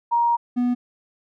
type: tone pair in turn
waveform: sine / triangle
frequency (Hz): 942 / 245.3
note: A#5 / B3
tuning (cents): +18 / -12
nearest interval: octave + major seventh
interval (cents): 2330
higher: first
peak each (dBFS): -16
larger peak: neither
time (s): 0.11-0.37 / 0.56-0.75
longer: first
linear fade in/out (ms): 20
effects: none